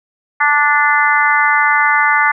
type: harmonic tone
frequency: 292.7 Hz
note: D4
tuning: 6 cents flat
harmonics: 3 / 4 / 5 / 6 / 7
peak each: -16 / -16 / -16 / -16 / -16 dBFS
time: 0.4-2.32 s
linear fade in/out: 10 ms
effects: none